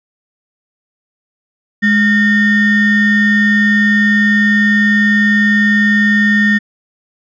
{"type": "ring-modulated tone", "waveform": "triangle", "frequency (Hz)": 810, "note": "G#5", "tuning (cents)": -43, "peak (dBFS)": -3, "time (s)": [1.82, 6.59], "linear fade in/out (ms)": 20, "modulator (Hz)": 1020, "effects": ["resampled to 16000 Hz"]}